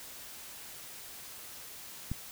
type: click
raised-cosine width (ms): 5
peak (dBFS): -21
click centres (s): 2.116
effects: white hiss -47 dBFS RMS until 2.31 s